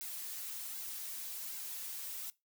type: noise with flanger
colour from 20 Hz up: blue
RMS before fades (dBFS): -43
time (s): 0.01-2.3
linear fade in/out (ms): 0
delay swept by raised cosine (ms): 1.6 to 6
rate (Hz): 1.3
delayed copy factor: -0.7
effects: noise-tail reverb RT60 0.2 s tail -20 dB re dry

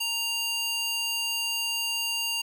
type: tone with high-pass filter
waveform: square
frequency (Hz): 932.3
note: A#5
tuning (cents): 0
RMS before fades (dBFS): -29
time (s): 0-2.42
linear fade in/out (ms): 10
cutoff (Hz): 2900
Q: 1.5
effects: none

